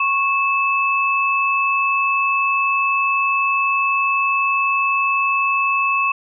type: tone pair together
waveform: sine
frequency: 1100 / 2616 Hz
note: C#6 / E7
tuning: -14 / -14 cents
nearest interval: octave + minor third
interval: 1500 cents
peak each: -18 dBFS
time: 0-6.12 s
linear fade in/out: 5 ms
effects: none